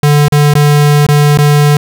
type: tone with dropouts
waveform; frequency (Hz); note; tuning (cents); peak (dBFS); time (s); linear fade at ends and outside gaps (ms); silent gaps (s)
square; 146.83; D3; 0; -5; 0.03-1.77; 2; 0.283-0.322 / 0.538-0.552 / 1.066-1.087 / 1.375-1.386
effects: none